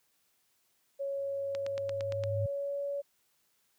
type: tone with pitch glide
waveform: sine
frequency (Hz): 554.4 to 565.1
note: C#5 to C#5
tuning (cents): 0 to +33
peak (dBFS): -32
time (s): 0.99-3.02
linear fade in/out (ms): 20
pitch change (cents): +33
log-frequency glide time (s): 2.06-2.8
type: tone with exponential growth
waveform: sine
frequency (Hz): 102.8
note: G#2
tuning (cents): -17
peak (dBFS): -28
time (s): 1.17-2.46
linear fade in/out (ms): 5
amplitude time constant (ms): 280
type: click train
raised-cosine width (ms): 0.2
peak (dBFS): -24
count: 7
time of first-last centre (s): 1.55-2.237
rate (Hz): 8.73
effects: white hiss -73 dBFS RMS until 3.78 s + high-pass 60 Hz 12 dB/octave